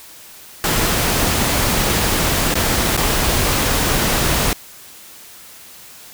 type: noise with dropouts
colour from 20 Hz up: pink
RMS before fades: -17 dBFS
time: 0.64-4.53 s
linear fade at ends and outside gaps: 1 ms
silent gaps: 2.541-2.554 / 2.967-2.975 s
effects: white hiss -40 dBFS RMS until 6.13 s